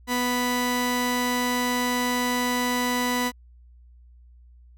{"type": "tone pair together", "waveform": "sawtooth", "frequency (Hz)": [246.9, 987.6], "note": ["B3", "B5"], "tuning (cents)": [0, 0], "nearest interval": "2 octaves", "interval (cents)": 2400, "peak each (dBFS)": -21, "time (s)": [0.07, 3.32], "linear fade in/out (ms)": 50, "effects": ["added 60 Hz sine -48 dBFS peak until 4.77 s"]}